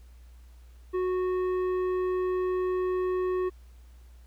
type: tone with tanh clipping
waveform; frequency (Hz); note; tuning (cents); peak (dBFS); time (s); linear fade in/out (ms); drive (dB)
triangle; 367.6; F#4; -11; -27; 0.93-3.5; 20; 14
effects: added 60 Hz sine -48 dBFS peak until 4.26 s + pink hiss -65 dBFS RMS until 4.26 s